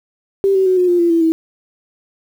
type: tone with pitch steps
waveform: sine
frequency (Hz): 392 / 381.5 / 371.3 / 361.3 / 351.7 / 342.2 / 333.1 / 324.2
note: G4 / G4 / F#4 / F#4 / F4 / F4 / E4 / E4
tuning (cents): 0 / -47 / +6 / -41 / +12 / -35 / +18 / -29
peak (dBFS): -10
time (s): 0.44-1.32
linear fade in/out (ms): 0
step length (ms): 110
effects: 7-bit